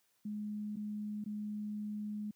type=tone with dropouts; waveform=sine; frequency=209.8 Hz; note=G#3; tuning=18 cents sharp; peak=-37 dBFS; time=0.25-2.31 s; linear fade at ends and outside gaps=5 ms; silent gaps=0.759-0.767 / 1.241-1.26 s; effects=white hiss -75 dBFS RMS until 2.35 s + high-pass 80 Hz 12 dB/octave